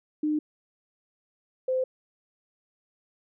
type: tone pair in turn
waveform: sine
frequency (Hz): 303.3 / 516.2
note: D#4 / C5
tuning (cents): -44 / -23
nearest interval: major sixth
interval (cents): 921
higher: second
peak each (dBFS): -23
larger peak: neither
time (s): 0.23-0.39 / 1.68-1.84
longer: neither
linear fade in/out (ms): 5
effects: none